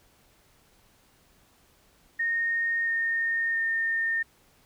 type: tone with pitch steps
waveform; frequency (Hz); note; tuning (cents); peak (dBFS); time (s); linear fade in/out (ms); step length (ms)
sine; 1847 / 1834.2 / 1821.6; A#6 / A#6 / A#6; -16 / -29 / -40; -24; 2.19-4.23; 10; 680
effects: pink hiss -62 dBFS RMS until 4.65 s